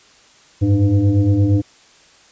sine tone with frequency modulation, 103.83 Hz, G#2, in tune, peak -11 dBFS, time 0.61-1.62 s, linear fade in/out 20 ms, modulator 199 Hz, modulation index 1.1, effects white hiss -49 dBFS RMS until 2.31 s + resampled to 16000 Hz

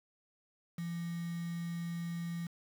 sine tone with quantisation, 169.9 Hz, F3, 47 cents flat, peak -36 dBFS, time 0.78-2.47 s, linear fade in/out 5 ms, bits 8, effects none

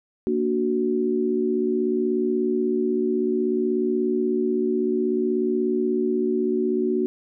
sine chord, Bb augmented, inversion none, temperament equal, 233.1 / 293.7 / 370 Hz, Bb3 / D4 / F#4, 0 / 0 / 0 cents, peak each -25 / -27 / -22 dBFS, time 0.27-7.06 s, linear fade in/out 0 ms, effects none

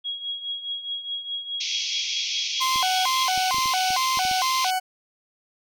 sine tone with tremolo, 3305 Hz, G#7, 9 cents flat, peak -25 dBFS, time 0.04-3.25 s, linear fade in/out 20 ms, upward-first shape triangle, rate 4.8 Hz, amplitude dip 75%
white band-pass noise, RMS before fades -29 dBFS, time 1.6-4.71 s, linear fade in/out 10 ms, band 2200 to 6200 Hz, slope 96 dB/octave
40% pulse tone with vibrato, 882 Hz, A5, 4 cents sharp, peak -21 dBFS, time 2.6-4.8 s, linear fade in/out 20 ms, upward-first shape square, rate 2.2 Hz, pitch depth 290 cents each way
clicks, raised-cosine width 3 ms, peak -27 dBFS, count 9, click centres 2.759 / 3.377 / 3.545 / 3.584 / 3.658 / 3.905 / 4.173 / 4.252 / 4.313 s
effects none

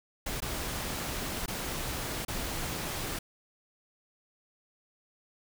pink noise with dropouts, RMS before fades -35 dBFS, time 0.26-3.19 s, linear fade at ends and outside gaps 5 ms, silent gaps 0.404-0.42 / 1.461-1.479 / 2.25-2.281 s, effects none

